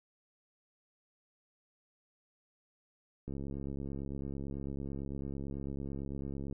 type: click train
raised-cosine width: 3 ms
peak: -28 dBFS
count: 225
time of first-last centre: 3.28-6.526 s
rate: 69 Hz
effects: none